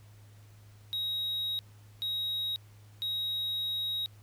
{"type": "tone bursts at uneven times", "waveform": "triangle", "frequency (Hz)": 3800, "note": "A#7", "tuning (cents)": 33, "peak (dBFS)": -29, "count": 3, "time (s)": [[0.93, 1.59], [2.02, 2.56], [3.02, 4.06]], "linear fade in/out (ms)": 0, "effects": ["added 104 Hz sine -52 dBFS peak until 4.22 s", "pink hiss -63 dBFS RMS until 4.22 s"]}